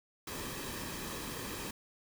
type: noise with comb filter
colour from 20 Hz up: pink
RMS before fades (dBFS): -41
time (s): 0.27-1.71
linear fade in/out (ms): 5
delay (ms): 1.4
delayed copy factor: -0.5
effects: none